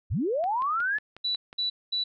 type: linear sweep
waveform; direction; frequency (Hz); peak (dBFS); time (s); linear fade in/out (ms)
sine; up; 54.2 to 1760; -24; 0.1-0.99; 20
type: click train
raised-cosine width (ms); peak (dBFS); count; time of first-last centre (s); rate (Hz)
0.3; -28; 7; 0.44-1.529; 5.51
type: tone bursts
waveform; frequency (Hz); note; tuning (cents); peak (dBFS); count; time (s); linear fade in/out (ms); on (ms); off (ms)
sine; 3951; B7; 0; -25; 3; 1.24-2.04; 10; 120; 220
effects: none